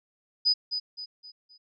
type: tone with echo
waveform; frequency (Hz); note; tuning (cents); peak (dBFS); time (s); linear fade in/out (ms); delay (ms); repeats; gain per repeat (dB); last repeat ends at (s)
sine; 4978; D#8; 0; -19; 0.45-0.54; 20; 260; 4; -8; 1.58
effects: none